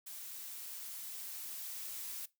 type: noise with level ramp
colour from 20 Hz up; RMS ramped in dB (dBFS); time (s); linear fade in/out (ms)
blue; -47 to -43; 0.06-2.26; 10
effects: noise-tail reverb RT60 0.2 s tail -20 dB re dry